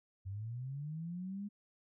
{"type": "linear sweep", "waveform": "sine", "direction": "up", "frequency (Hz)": [92.5, 207.7], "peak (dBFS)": -39, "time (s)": [0.25, 1.49], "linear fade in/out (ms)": 20, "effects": []}